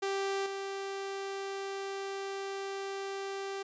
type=tone with level steps; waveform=sawtooth; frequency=392 Hz; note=G4; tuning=in tune; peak=-27 / -32 dBFS; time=0.02-3.63 s; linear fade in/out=10 ms; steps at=0.46 s; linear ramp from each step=2 ms; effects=resampled to 16000 Hz